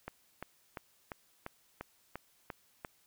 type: click train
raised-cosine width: 0.5 ms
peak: -25 dBFS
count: 9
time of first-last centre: 0.08-2.848 s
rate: 2.89 Hz
effects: white hiss -69 dBFS RMS until 3.06 s